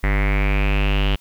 square tone with low-pass filter sweep, 49.74 Hz, G1, 26 cents sharp, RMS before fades -18 dBFS, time 0.03-1.16 s, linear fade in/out 10 ms, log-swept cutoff 2000 to 3000 Hz, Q 7, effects white hiss -55 dBFS RMS until 1.2 s

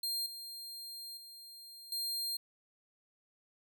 sawtooth tone with level steps, 4200 Hz, C8, 6 cents sharp, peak -31 / -41 / -47 / -32 dBFS, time 0.03-2.37 s, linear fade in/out 5 ms, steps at 0.26 / 1.17 / 1.92 s, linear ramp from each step 2 ms, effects none

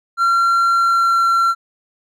triangle tone with pitch glide, 1370 to 1360.5 Hz, F6 to F6, -34 to -46 cents, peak -10 dBFS, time 0.17-1.55 s, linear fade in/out 50 ms, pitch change -12 cents, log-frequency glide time 0.73-1.28 s, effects none

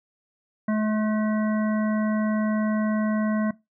harmonic tone with a mistuned harmonic, 214.6 Hz, A3, 43 cents flat, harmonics 1 / 3 / 5 / 7 / 9, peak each -21 / -31 / -35 / -38 / -40 dBFS, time 0.68-3.51 s, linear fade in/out 5 ms, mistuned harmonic 7, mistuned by +16 cents, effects noise-tail reverb RT60 0.2 s tail -19 dB re dry

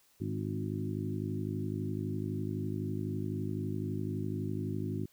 harmonic tone with a mistuned harmonic, 51.91 Hz, G#1, in tune, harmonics 2 / 3 / 4 / 5 / 6 / 7, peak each -37 / -39 / -40 / -41 / -42 / -42 dBFS, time 0.2-5.06 s, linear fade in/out 10 ms, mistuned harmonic 6, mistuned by -22 cents, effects white hiss -67 dBFS RMS until 5.12 s

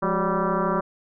sine tone with frequency modulation, 400.3 Hz, G4, 36 cents sharp, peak -20 dBFS, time 0.02-0.81 s, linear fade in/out 10 ms, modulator 192 Hz, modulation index 4.9, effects none

